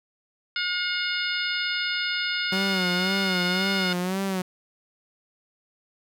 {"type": "harmonic tone", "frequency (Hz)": 719, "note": "F#5", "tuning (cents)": -50, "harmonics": [2, 3, 4, 5, 6, 7], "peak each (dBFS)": [-29, -31, -32, -33, -34, -34], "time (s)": [0.56, 3.93], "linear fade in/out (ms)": 2}
{"type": "tone with vibrato", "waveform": "sawtooth", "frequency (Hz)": 186.5, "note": "F#3", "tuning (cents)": 14, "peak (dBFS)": -21, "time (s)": [2.52, 4.42], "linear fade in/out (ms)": 5, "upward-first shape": "sine", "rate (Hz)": 1.9, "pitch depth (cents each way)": 82}
{"effects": []}